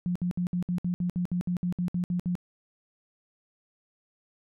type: tone bursts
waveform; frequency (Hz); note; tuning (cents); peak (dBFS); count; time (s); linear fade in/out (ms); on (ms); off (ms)
sine; 177.4; F3; +27; -25; 15; 0.06-2.353; 0; 95; 62
effects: none